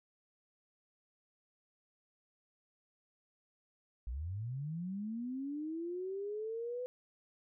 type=linear sweep; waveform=sine; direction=up; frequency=53.9 to 504 Hz; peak=-37 dBFS; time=4.07-6.86 s; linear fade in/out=0 ms; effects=none